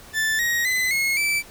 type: tone with pitch steps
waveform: 40% pulse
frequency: 1760 / 1886.3 / 2022 / 2167 / 2322 Hz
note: A6 / A#6 / B6 / C#7 / D7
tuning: 0 / +20 / +40 / -40 / -20 cents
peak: -19 dBFS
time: 0.13-1.43 s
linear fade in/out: 50 ms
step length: 260 ms
effects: pink hiss -45 dBFS RMS until 1.5 s